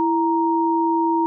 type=tone pair together; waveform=sine; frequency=331 / 935 Hz; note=E4 / A#5; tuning=+7 / +5 cents; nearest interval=octave + tritone; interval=1798 cents; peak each=-19 dBFS; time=0-1.26 s; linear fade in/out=0 ms; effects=none